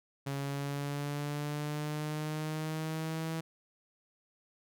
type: exponential sweep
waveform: sawtooth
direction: up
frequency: 138.59 to 162.6 Hz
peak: -30 dBFS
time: 0.26-3.41 s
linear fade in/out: 10 ms
effects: none